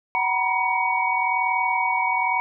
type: tone cluster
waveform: sine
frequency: 754 / 941 / 982 / 2248 Hz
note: F#5 / A#5 / B5 / C#7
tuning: +32 / +16 / -10 / +24 cents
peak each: -27 / -24 / -26 / -24 dBFS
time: 0.15-2.4 s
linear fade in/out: 0 ms
effects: none